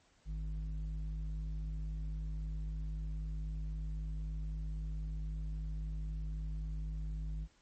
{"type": "tone with low-pass filter", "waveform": "square", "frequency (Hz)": 51.91, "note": "G#1", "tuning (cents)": 0, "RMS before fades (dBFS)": -39, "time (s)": [0.25, 7.48], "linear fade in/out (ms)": 50, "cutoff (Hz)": 130, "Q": 1.8, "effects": ["pink hiss -69 dBFS RMS until 7.61 s", "MP3 32 kbps"]}